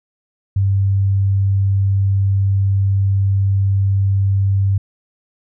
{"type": "tone", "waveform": "sine", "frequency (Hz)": 98, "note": "G2", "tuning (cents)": 0, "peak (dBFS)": -12, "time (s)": [0.56, 4.78], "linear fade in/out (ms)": 5, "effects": []}